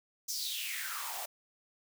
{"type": "noise with high-pass filter sweep", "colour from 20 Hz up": "white", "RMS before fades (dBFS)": -38, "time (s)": [0.28, 1.26], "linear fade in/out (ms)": 10, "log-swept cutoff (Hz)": [6000, 620], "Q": 5.3, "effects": []}